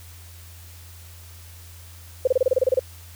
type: tone bursts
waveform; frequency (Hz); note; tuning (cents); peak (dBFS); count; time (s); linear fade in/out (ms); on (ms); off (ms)
sine; 515; C5; -28; -14; 11; 2.25-2.794; 5; 24; 28
effects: added 85 Hz sine -42 dBFS peak until 3.15 s + white hiss -48 dBFS RMS until 3.15 s